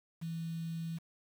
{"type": "tone with quantisation", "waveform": "sine", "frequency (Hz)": 164.81, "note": "E3", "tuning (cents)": 0, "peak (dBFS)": -36, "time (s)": [0.21, 0.99], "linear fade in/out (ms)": 20, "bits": 9, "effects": []}